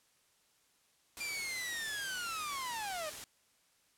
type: noise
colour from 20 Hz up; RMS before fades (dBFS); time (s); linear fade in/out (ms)
white; -45; 1.17-3.24; 0
type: linear sweep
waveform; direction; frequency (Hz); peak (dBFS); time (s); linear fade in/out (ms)
sawtooth; down; 2397 to 587.3; -34; 1.2-3.1; 10
effects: white hiss -71 dBFS RMS until 3.97 s + low-pass 11000 Hz 12 dB/octave